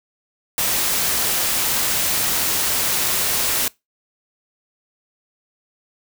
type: noise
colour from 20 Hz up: white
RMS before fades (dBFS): -20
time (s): 0.58-3.68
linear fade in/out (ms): 2
effects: noise-tail reverb RT60 0.2 s tail -23 dB re dry